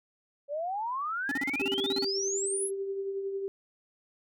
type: exponential sweep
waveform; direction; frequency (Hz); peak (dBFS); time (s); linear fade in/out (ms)
sine; up; 554.4 to 11240; -30; 0.48-2.71; 50
type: tone bursts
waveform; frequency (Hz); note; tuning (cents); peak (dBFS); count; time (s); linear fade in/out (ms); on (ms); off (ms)
square; 277.2; C#4; 0; -31; 13; 1.29-2.047; 2; 25; 36
type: tone with tremolo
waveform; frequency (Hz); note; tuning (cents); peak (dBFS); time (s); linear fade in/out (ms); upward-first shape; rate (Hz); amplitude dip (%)
sine; 392; G4; 0; -29; 1.61-3.48; 0; triangle; 11; 45
effects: none